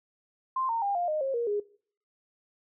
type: tone with pitch steps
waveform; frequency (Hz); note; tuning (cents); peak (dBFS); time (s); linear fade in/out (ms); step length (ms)
sine; 1046.5 / 916.3 / 802.3 / 702.5 / 615.1 / 538.6 / 471.6 / 412.9; C6 / A#5 / G5 / F5 / D#5 / C#5 / A#4 / G#4; 0 / -30 / +40 / +10 / -20 / -50 / +20 / -10; -26; 0.56-1.6; 5; 130
effects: noise-tail reverb RT60 0.5 s tail -20 dB re dry